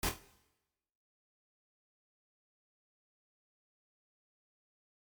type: noise with echo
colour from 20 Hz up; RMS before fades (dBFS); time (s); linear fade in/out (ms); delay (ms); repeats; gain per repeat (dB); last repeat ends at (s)
pink; -33; 0.03-0.09; 2; 25; 4; -7; 0.19
effects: noise-tail reverb RT60 1.0 s tail -18 dB re dry + MP3 96 kbps